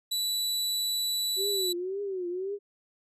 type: tone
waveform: sawtooth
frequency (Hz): 3951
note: B7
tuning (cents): 0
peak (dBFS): -24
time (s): 0.11-1.73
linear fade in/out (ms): 10
type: tone with vibrato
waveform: sine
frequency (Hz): 376.5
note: F#4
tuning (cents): +30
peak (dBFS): -30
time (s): 1.36-2.59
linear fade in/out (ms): 50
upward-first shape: triangle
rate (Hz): 1.9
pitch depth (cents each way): 150
effects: resampled to 32000 Hz